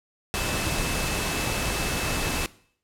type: tone in noise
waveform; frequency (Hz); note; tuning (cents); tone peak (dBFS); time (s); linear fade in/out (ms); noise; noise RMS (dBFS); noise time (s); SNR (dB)
sine; 2615; E7; -15; -35; 0.34-2.46; 0; pink; -27; 0.34-2.46; -11
effects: noise-tail reverb RT60 0.6 s tail -20 dB re dry + low-pass 12000 Hz 12 dB/octave